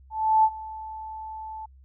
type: tone with ADSR envelope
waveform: sine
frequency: 875 Hz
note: A5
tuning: 10 cents flat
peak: -14 dBFS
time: 0.1-1.66 s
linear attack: 340 ms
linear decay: 55 ms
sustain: -20 dB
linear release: 8 ms
effects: added 66 Hz sine -49 dBFS peak until 1.84 s